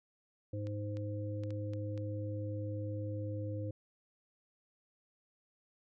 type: harmonic tone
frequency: 103.8 Hz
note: G#2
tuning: in tune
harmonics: 1 / 3 / 5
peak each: -37 / -44 / -44 dBFS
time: 0.53-3.71 s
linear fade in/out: 5 ms
type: clicks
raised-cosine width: 0.2 ms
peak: -36 dBFS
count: 6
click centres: 0.67 / 0.97 / 1.436 / 1.506 / 1.735 / 1.977 s
effects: none